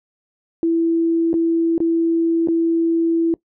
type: tone with dropouts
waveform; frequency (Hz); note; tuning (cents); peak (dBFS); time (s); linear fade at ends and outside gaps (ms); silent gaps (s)
sine; 331.6; E4; +10; -14; 0.63-3.34; 1; 1.331-1.34 / 1.78-1.803 / 2.474-2.485
effects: noise-tail reverb RT60 0.1 s tail -21 dB re dry